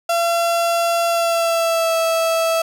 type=tone with pitch glide; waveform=35% pulse; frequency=680 to 656.5 Hz; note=F5 to E5; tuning=-46 to -7 cents; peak=-14 dBFS; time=0.09-2.62 s; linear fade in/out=5 ms; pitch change=-61 cents; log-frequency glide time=1.08-1.95 s; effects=none